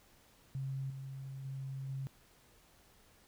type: tone with level steps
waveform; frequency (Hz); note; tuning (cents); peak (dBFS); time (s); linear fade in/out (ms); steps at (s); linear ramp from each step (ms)
sine; 134.7; C#3; -49; -36 / -42 / -39 / -37; 0.55-2.07; 0; 0.9 / 1.45 / 1.89; 2
effects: pink hiss -65 dBFS RMS until 3.27 s